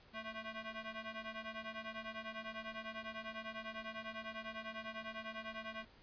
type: ring-modulated tone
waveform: 10% pulse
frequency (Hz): 440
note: A4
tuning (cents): 0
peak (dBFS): -33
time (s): 0.13-5.85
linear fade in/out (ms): 10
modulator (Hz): 215
effects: pink hiss -64 dBFS RMS until 6.02 s + resampled to 11025 Hz